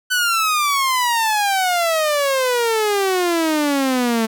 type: exponential sweep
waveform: sawtooth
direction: down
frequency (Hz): 1512 to 220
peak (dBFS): -12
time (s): 0.1-4.27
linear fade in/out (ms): 20
effects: none